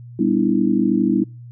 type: chord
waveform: sine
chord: E minor seventh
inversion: first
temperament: just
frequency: 197.78 / 247.2 / 296.7 / 329.6 Hz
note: G3 / B3 / D4 / E4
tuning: +16 / +2 / +18 / 0 cents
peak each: -20 dBFS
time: 0.19-1.24 s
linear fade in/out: 5 ms
effects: noise-tail reverb RT60 0.3 s tail -26 dB re dry + added 120 Hz sine -35 dBFS peak until 1.51 s